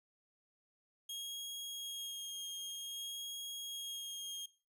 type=tone with vibrato; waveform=sawtooth; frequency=3262 Hz; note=G#7; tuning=32 cents flat; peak=-39 dBFS; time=1.09-4.46 s; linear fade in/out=5 ms; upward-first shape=sine; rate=0.53 Hz; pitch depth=13 cents each way; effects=noise-tail reverb RT60 0.3 s tail -17 dB re dry